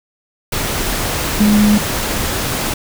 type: tone in noise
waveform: sine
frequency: 209.1 Hz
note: G#3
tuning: 12 cents sharp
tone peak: -8 dBFS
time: 1.4-1.78 s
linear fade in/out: 5 ms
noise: pink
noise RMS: -19 dBFS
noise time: 0.52-2.74 s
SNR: +8 dB
effects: none